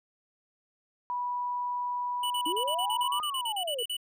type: tone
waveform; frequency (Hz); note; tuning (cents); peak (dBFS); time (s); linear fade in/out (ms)
sine; 980; B5; -14; -29; 1.1-3.2; 0
type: tone bursts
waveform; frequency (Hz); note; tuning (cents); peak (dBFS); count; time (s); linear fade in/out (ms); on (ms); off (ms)
square; 2960; F#7; 0; -31; 16; 2.23-3.968; 5; 73; 38
type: linear two-way sweep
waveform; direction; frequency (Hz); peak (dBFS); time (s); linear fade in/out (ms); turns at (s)
sine; up then down; 293.7 to 1244.5 to 449.7; -32; 2.46-3.83; 5; 3.22
effects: none